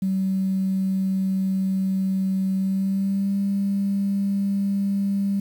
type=tone with pitch glide; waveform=sine; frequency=190.9 to 198.43 Hz; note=G3 to G3; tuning=-46 to +21 cents; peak=-19 dBFS; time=0.02-5.4 s; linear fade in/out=5 ms; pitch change=+67 cents; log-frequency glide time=2.56-3.38 s; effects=tanh soft clip ceiling -15 dBFS + 8-bit